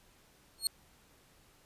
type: tone with exponential growth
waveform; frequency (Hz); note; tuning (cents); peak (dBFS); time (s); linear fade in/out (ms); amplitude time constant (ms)
25% pulse; 4308; C8; +50; -19; 0.58-0.67; 1; 19
effects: pink hiss -64 dBFS RMS until 1.65 s + resampled to 32000 Hz